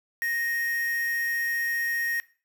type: tone with quantisation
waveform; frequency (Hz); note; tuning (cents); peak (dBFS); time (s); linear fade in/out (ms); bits
triangle; 1865; A#6; 0; -24; 0.22-2.2; 0; 6
effects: noise-tail reverb RT60 0.4 s tail -19 dB re dry